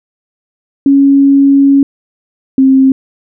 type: tone pair in turn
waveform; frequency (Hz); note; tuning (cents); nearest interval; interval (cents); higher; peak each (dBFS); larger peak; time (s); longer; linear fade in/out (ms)
sine; 277.2 / 266; C#4 / C4; 0 / +29; minor second; 71; first; -3; neither; 0.86-1.83 / 2.58-2.92; first; 2
effects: none